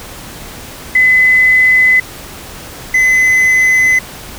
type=tone pair in turn; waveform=sine / triangle; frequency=2020 / 2027 Hz; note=B6 / B6; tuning=+39 / +45 cents; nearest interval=unison; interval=6 cents; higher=second; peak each=-5 dBFS; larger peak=neither; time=0.95-2 / 2.94-3.99 s; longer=neither; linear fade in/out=5 ms; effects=pink hiss -30 dBFS RMS until 4.38 s